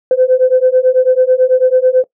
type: beating tone pair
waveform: sine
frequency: 507 / 516.1 Hz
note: B4 / C5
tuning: +45 / -24 cents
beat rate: 9.1 Hz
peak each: -10 dBFS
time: 0.11-2.04 s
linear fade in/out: 2 ms
effects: noise-tail reverb RT60 0.1 s tail -18 dB re dry + tanh soft clip ceiling 0 dBFS